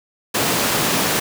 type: high-pass noise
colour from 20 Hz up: pink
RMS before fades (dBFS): -19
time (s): 0.34-1.2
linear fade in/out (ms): 10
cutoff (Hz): 170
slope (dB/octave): 12
effects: none